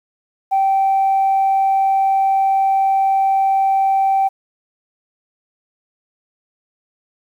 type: tone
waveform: sine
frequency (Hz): 777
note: G5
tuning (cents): -16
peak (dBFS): -11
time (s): 0.51-4.29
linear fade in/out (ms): 20
effects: tanh soft clip ceiling -9 dBFS + 8-bit